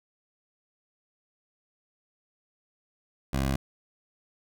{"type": "tone", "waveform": "15% pulse", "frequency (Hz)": 67.3, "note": "C2", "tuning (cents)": 49, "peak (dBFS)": -19, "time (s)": [3.33, 3.56], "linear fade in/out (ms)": 5, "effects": []}